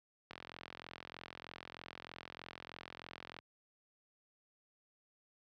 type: click train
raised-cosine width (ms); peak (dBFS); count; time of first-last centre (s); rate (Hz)
0.3; -30; 134; 0.31-3.389; 43.2
effects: high-pass 80 Hz 12 dB/octave